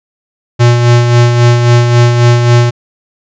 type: tone with tremolo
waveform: square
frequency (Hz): 120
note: B2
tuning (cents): -49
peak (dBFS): -3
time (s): 0.59-2.71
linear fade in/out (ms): 20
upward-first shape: sine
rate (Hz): 3.7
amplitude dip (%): 45
effects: resampled to 16000 Hz